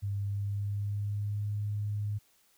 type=tone with pitch glide; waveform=sine; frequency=100.3 to 103.78 Hz; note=G2 to G#2; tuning=+40 to -1 cents; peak=-30 dBFS; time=0.02-2.19 s; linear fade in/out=20 ms; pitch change=+59 cents; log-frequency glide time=0.21-1.54 s; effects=white hiss -67 dBFS RMS until 2.57 s